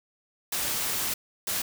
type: noise bursts at uneven times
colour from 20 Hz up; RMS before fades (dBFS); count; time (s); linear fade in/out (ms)
white; -29; 2; 0.52-1.14 / 1.47-1.62; 5
effects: none